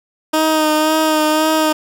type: tone with vibrato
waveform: 15% pulse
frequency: 311.1 Hz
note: D#4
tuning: in tune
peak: -6 dBFS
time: 0.33-1.73 s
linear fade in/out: 10 ms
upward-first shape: sine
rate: 1.9 Hz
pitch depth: 24 cents each way
effects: 7-bit